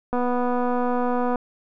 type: click train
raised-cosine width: 1 ms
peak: -12 dBFS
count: 303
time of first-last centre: 0.13-1.358 s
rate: 246 Hz
effects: none